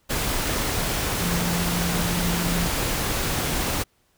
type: tone in noise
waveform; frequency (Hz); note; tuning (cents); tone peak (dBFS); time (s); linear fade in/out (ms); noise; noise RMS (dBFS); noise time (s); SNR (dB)
sine; 173.4; F3; -12; -25; 1.19-2.68; 20; pink; -25; 0.09-3.84; -3
effects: pink hiss -65 dBFS RMS until 4.17 s